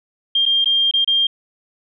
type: tone with dropouts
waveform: sine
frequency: 3200 Hz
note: G7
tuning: 35 cents sharp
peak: -13 dBFS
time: 0.35-1.27 s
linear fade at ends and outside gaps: 5 ms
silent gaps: 0.455-0.461 / 0.645-0.657 / 0.912-0.937 / 1.046-1.075 s
effects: none